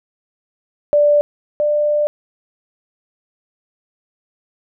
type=tone pair in turn; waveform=sine; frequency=587.3 / 594.1 Hz; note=D5 / D5; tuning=0 / +20 cents; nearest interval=unison; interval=20 cents; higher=second; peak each=-9 / -13 dBFS; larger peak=first; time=0.93-1.21 / 1.6-2.07 s; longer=second; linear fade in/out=0 ms; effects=none